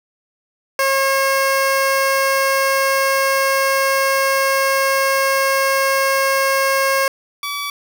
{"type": "tone pair in turn", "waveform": "15% pulse", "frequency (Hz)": [541, 1146.3], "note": ["C#5", "D6"], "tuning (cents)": [-42, -42], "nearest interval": "octave + minor second", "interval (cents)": 1300, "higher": "second", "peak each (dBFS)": [-8, -16], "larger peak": "first", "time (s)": [[0.79, 7.08], [7.43, 7.7]], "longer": "first", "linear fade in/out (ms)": 2, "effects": []}